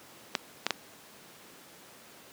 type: clicks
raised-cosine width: 0.2 ms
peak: -8 dBFS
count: 3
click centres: 0.352 / 0.666 / 0.707 s
effects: pink hiss -52 dBFS RMS until 2.32 s + high-pass 200 Hz 12 dB/octave